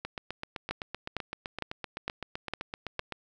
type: two click trains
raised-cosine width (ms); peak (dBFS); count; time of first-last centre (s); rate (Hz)
0.3; -19 / -15; 25 / 6; 0.05-3.123 / 0.71-2.993; 7.81 / 2.19
effects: none